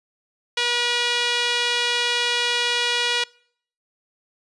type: tone with band-pass filter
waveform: sawtooth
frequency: 481.9 Hz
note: B4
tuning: 43 cents flat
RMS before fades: -22 dBFS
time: 0.57-3.24 s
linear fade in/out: 5 ms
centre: 3200 Hz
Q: 1.6
effects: noise-tail reverb RT60 0.6 s tail -25 dB re dry + resampled to 24000 Hz